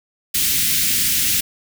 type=band-stop noise; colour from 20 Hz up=white; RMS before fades=-18 dBFS; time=0.34-1.41 s; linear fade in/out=10 ms; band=290 to 1900 Hz; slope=24 dB/octave; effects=none